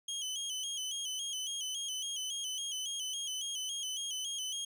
25% pulse tone with vibrato, 3136 Hz, G7, in tune, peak -32 dBFS, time 0.08-4.65 s, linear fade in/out 5 ms, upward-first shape square, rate 3.6 Hz, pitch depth 63 cents each way, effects none

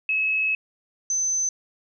sine tone pair in turn, 2578 / 6132 Hz, E7 / G8, -39 / -39 cents, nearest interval octave + minor third, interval 1500 cents, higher second, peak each -20 / -21 dBFS, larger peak first, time 0.09-0.55 / 1.1-1.49 s, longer first, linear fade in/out 2 ms, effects none

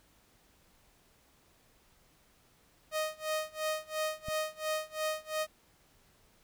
sawtooth tone with tremolo, 622.3 Hz, D#5, in tune, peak -26 dBFS, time 2.91-5.47 s, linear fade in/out 50 ms, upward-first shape sine, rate 2.9 Hz, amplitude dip 95%
click, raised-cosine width 5 ms, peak -30 dBFS, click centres 4.285 s
effects pink hiss -66 dBFS RMS until 6.43 s

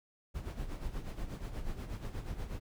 brown noise with tremolo, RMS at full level -37 dBFS, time 0.34-2.6 s, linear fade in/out 20 ms, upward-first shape sine, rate 8.3 Hz, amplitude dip 65%, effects none

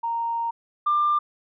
sine tone pair in turn, 928 / 1192.1 Hz, A#5 / D6, -8 / +26 cents, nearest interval major third, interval 434 cents, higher second, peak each -23 / -17 dBFS, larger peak second, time 0.03-0.51 / 0.86-1.19 s, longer first, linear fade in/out 10 ms, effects tanh soft clip ceiling -14 dBFS

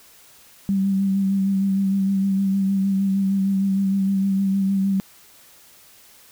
sine tone with vibrato, 194.7 Hz, G3, 12 cents flat, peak -17 dBFS, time 0.69-5 s, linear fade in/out 0 ms, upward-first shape sine, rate 6.5 Hz, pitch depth 25 cents each way, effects white hiss -50 dBFS RMS until 6.31 s

